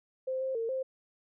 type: tone with pitch steps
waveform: sine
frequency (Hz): 521 / 527 / 455.8 / 525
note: C5 / C5 / A#4 / C5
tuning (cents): -7 / +12 / -39 / +6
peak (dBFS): -30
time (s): 0.27-0.83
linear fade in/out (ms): 10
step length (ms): 140
effects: none